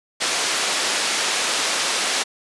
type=band-pass noise; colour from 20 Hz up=white; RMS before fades=-22 dBFS; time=0.2-2.24 s; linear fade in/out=20 ms; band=330 to 6100 Hz; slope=12 dB/octave; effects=resampled to 24000 Hz